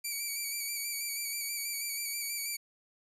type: tone with vibrato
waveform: 5% pulse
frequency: 2300 Hz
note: D7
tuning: 37 cents flat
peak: -24 dBFS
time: 0.04-2.57 s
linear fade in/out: 10 ms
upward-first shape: square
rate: 6.2 Hz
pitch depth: 33 cents each way
effects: resampled to 32000 Hz